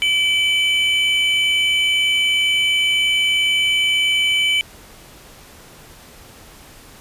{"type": "tone pair together", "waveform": "triangle", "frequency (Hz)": [2317, 3021], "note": ["D7", "F#7"], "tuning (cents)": [-24, 35], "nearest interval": "perfect fourth", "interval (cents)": 459, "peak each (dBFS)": -16, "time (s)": [0.02, 4.61], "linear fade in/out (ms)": 0, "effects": ["pink hiss -43 dBFS RMS until 7 s", "resampled to 32000 Hz"]}